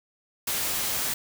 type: noise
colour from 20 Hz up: white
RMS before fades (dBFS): -28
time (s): 0.47-1.14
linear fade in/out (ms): 5
effects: none